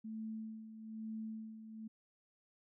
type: tone with tremolo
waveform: sine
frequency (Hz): 220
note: A3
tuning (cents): 0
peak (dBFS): -40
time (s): 0.04-1.88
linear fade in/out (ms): 10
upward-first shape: sine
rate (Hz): 1.1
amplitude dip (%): 65
effects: none